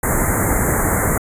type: band-stop noise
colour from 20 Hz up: pink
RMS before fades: -17 dBFS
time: 0.03-1.18 s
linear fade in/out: 5 ms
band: 2100 to 6800 Hz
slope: 96 dB/octave
effects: resampled to 32000 Hz